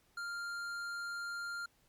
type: tone with tanh clipping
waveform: sine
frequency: 1396.9 Hz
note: F6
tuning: in tune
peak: -40 dBFS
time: 0.17-1.66 s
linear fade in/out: 5 ms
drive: 13 dB
effects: pink hiss -71 dBFS RMS until 1.88 s + MP3 96 kbps